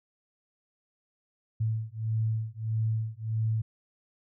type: beating tone pair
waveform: sine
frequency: 110 / 111.6 Hz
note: A2 / A2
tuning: 0 / +25 cents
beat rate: 1.6 Hz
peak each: -30 dBFS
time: 1.6-3.62 s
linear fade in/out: 10 ms
effects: none